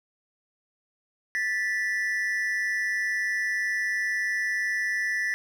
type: tone pair together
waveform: triangle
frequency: 1760 / 1963 Hz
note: A6 / B6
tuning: 0 / -11 cents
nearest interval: major second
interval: 189 cents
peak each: -26 dBFS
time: 1.35-5.34 s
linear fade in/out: 0 ms
effects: none